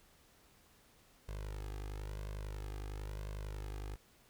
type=tone with flanger; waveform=sawtooth; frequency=51 Hz; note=G#1; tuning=31 cents flat; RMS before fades=-43 dBFS; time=1.28-3.96 s; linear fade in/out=10 ms; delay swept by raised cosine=1.9 to 2.47 ms; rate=0.99 Hz; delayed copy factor=+0.85; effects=pink hiss -66 dBFS RMS until 4.29 s